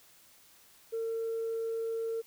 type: tone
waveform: sine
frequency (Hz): 453.8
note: A#4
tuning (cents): -47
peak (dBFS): -30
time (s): 0.92-2.22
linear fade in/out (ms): 20
effects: tanh soft clip ceiling -28 dBFS + white hiss -60 dBFS RMS until 2.26 s